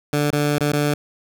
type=tone with dropouts; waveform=15% pulse; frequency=146.83 Hz; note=D3; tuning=in tune; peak=-11 dBFS; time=0.13-0.94 s; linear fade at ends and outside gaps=2 ms; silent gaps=0.306-0.328 / 0.583-0.607 / 0.721-0.733 s; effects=none